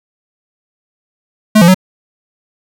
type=tone with pitch steps; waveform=square; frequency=215.1 / 171.4 / 186 Hz; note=A3 / F3 / F#3; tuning=-39 / -32 / +9 cents; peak=-4 dBFS; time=1.55-1.745 s; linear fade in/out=10 ms; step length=65 ms; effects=none